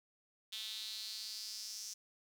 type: tone with high-pass filter sweep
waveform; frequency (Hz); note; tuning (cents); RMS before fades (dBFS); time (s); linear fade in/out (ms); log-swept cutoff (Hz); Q
sawtooth; 218.1; A3; -15; -45; 0.52-1.94; 10; 3500 to 5800; 5.2
effects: none